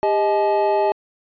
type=tone cluster; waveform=triangle; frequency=400.3 / 627 / 857 Hz; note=G4 / D#5 / A5; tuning=+36 / +13 / -46 cents; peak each=-18 dBFS; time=0.03-0.92 s; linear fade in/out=0 ms; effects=resampled to 11025 Hz